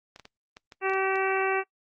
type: clicks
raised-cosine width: 0.2 ms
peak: -27 dBFS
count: 8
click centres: 0.161 / 0.197 / 0.254 / 0.569 / 0.722 / 0.897 / 0.936 / 1.157 s
type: harmonic tone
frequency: 384 Hz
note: G4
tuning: 36 cents flat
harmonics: 1 / 2 / 3 / 4 / 5 / 6 / 7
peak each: -27 / -30 / -32 / -33 / -34 / -35 / -35 dBFS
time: 0.81-1.64 s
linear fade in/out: 50 ms
effects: noise-tail reverb RT60 0.1 s tail -23 dB re dry + Opus 24 kbps